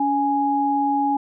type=tone pair together; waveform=sine; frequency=282.8 / 831 Hz; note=C#4 / G#5; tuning=+35 / +1 cents; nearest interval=octave + perfect fifth; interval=1866 cents; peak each=-22 / -19 dBFS; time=0-1.17 s; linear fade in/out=5 ms; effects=none